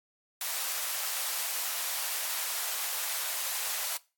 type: high-pass noise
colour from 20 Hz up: white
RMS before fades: -33 dBFS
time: 0.41-3.97 s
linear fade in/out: 2 ms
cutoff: 600 Hz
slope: 24 dB/octave
effects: noise-tail reverb RT60 0.3 s tail -21 dB re dry + AAC 64 kbps